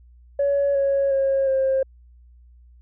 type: tone with pitch steps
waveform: sine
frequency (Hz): 563 / 552.7 / 542.6 / 532.6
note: C#5 / C#5 / C#5 / C5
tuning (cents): +27 / -5 / -37 / +31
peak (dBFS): -16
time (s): 0.39-1.83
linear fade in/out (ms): 5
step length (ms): 360
effects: tanh soft clip ceiling -14 dBFS + added 60 Hz sine -47 dBFS peak until 2.81 s